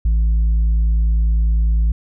sine tone with tanh clipping, 55 Hz, A1, in tune, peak -13 dBFS, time 0.05-1.92 s, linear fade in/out 5 ms, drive 3 dB, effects none

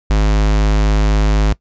square tone, 52 Hz, G#1, 3 cents sharp, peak -11 dBFS, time 0.1-1.53 s, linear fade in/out 5 ms, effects noise-tail reverb RT60 0.1 s tail -20 dB re dry + resampled to 16000 Hz

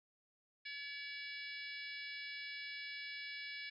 harmonic tone with a mistuned harmonic, 570 Hz, C#5, 48 cents sharp, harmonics 3 / 4 / 5 / 6 / 7 / 8 / 9, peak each -50 / -47 / -55 / -55 / -54 / -58 / -55 dBFS, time 0.65-3.7 s, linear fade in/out 10 ms, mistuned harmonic 8, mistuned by -33 cents, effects none

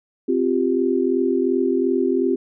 sine chord, C suspended fourth, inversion none, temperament equal, 261.6 / 349.2 / 392 Hz, C4 / F4 / G4, 0 / 0 / 0 cents, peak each -21 dBFS, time 0.28-2.36 s, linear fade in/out 10 ms, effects none

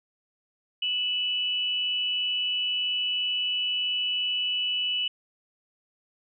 sine tone pair together, 2618 / 2959 Hz, E7 / F#7, -13 / -1 cents, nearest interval major second, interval 212 cents, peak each -34 / -25 dBFS, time 0.82-5.08 s, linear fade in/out 5 ms, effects none

